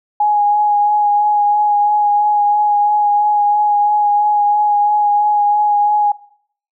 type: tone with vibrato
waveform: sine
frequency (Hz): 830.6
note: G#5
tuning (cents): 0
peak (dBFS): -10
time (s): 0.2-6.12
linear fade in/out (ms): 5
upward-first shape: sine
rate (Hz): 3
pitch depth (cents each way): 16
effects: noise-tail reverb RT60 0.6 s tail -20 dB re dry